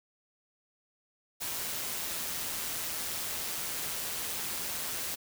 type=noise with amplitude modulation; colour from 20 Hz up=white; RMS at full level=-34 dBFS; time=1.4-5.16 s; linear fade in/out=20 ms; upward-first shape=sine; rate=165 Hz; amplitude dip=35%; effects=none